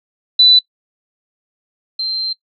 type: tone pair in turn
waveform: sine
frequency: 3986 / 4136 Hz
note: B7 / C8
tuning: +15 / -21 cents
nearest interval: minor second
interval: 64 cents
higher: second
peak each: -6 / -17 dBFS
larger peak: first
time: 0.39-0.59 / 1.99-2.33 s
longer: second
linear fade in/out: 5 ms
effects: noise-tail reverb RT60 0.1 s tail -20 dB re dry